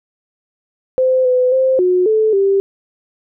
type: tone with pitch steps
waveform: sine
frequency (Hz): 516 / 504 / 523 / 363.4 / 435.7 / 392.9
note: C5 / B4 / C5 / F#4 / A4 / G4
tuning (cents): -24 / +35 / -1 / -31 / -17 / +4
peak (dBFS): -10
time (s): 0.98-2.6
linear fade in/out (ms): 0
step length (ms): 270
effects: none